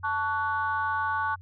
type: chord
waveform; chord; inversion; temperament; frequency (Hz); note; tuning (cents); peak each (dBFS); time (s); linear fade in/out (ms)
sine; F# minor; first; equal with one note detuned; 880 / 1126.8 / 1480; A5 / C#6 / F#6; 0 / +28 / 0; -29; 0.03-1.36; 20
effects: tanh soft clip ceiling -17 dBFS + added 91 Hz sine -44 dBFS peak until 1.41 s